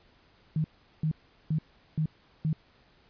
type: tone bursts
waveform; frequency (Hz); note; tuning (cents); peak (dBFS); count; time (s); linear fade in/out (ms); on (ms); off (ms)
sine; 156.1; D#3; +6; -24; 5; 0.56-2.53; 2; 82; 390
effects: pink hiss -62 dBFS RMS until 3.09 s + resampled to 11025 Hz